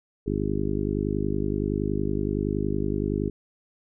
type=harmonic tone; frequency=50.7 Hz; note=G#1; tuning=41 cents flat; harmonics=1 / 2 / 3 / 4 / 5 / 6 / 7 / 8; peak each=-32 / -32 / -32 / -32 / -32 / -32 / -32 / -32 dBFS; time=0.26-3.3 s; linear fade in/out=10 ms; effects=none